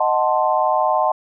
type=chord; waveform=sine; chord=D# diminished seventh; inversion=none; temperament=equal; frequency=622.3 / 740 / 880 / 1046.5 Hz; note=D#5 / F#5 / A5 / C6; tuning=0 / 0 / 0 / 0 cents; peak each=-20 / -20 / -20 / -21 dBFS; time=0-1.12 s; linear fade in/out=5 ms; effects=none